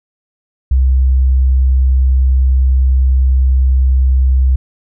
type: tone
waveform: sine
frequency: 65 Hz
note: C2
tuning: 11 cents flat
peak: -7 dBFS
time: 0.71-4.56 s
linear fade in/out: 5 ms
effects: none